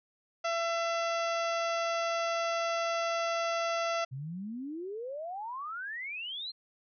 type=harmonic tone; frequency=672 Hz; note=E5; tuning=33 cents sharp; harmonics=1 / 2 / 3 / 4 / 5 / 6 / 7 / 8 / 9; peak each=-31 / -34 / -41 / -41 / -45 / -52 / -46 / -50 / -47 dBFS; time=0.44-4.05 s; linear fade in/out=10 ms
type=exponential sweep; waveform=sine; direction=up; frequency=125.1 to 4244 Hz; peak=-36 dBFS; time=4.11-6.52 s; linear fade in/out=20 ms
effects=none